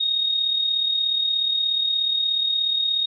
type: tone with amplitude modulation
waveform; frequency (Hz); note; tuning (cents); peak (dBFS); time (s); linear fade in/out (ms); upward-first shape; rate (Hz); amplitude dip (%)
sine; 3729; A#7; 0; -17; 0-3.06; 10; sine; 36.8; 50
effects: none